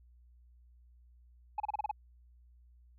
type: tone bursts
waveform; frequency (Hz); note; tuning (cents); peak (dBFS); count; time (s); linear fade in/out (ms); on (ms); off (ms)
sine; 844; G#5; +28; -28; 7; 1.58-1.913; 5; 21; 31
effects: tanh soft clip ceiling -29 dBFS + added 60 Hz sine -58 dBFS peak until 2.98 s